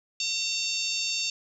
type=harmonic tone; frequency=909 Hz; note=A#5; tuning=44 cents flat; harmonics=3 / 4 / 5 / 6 / 7 / 8; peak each=-32 / -34 / -32 / -35 / -36 / -37 dBFS; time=0.2-1.3 s; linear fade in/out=2 ms; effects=10-bit